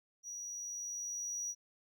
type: tone with level ramp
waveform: triangle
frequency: 5800 Hz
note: F#8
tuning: 35 cents flat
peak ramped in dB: -41 to -35 dBFS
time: 0.23-1.55 s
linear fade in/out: 50 ms
effects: none